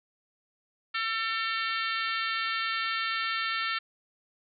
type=harmonic tone with a mistuned harmonic; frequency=448.7 Hz; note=A4; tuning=34 cents sharp; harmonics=3 / 4 / 5 / 6 / 7 / 8 / 9 / 10; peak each=-32 / -34 / -36 / -38 / -39 / -40 / -41 / -42 dBFS; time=0.94-3.79 s; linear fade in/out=10 ms; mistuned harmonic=6; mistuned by=+27 cents; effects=none